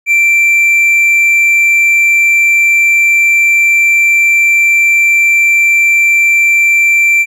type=tone; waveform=triangle; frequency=2349 Hz; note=D7; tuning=in tune; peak=-4 dBFS; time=0.06-7.26 s; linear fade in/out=50 ms; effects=none